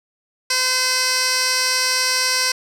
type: tone with band-pass filter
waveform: 15% pulse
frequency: 512 Hz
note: C5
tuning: 38 cents flat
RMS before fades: -19 dBFS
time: 0.5-2.52 s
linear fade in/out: 5 ms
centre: 5300 Hz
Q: 1.3
effects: none